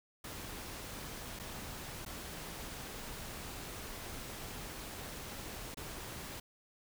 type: noise with dropouts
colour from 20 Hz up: pink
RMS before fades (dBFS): -45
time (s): 0.24-6.4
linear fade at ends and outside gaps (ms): 5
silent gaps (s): 1.391-1.396 / 2.051-2.061 / 5.745-5.77
effects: none